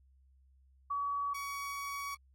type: tone pair in turn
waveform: sine / 30% pulse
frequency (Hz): 1135 / 1127.2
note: C#6 / C#6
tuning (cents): +41 / +29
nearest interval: unison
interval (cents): 12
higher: first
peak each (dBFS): -32 / -35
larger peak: first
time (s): 0.9-1.34 / 1.34-2.15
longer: second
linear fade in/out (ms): 10
effects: added 66 Hz sine -62 dBFS peak until 2.34 s + AAC 48 kbps